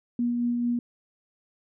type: tone with tremolo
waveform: sine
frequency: 240 Hz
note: B3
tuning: 49 cents flat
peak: -22 dBFS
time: 0.19-0.79 s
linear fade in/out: 2 ms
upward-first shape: sine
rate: 4.5 Hz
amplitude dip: 25%
effects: none